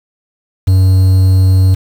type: tone with quantisation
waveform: triangle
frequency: 94 Hz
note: F#2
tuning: 28 cents sharp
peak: -3 dBFS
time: 0.67-1.75 s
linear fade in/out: 10 ms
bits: 5
effects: none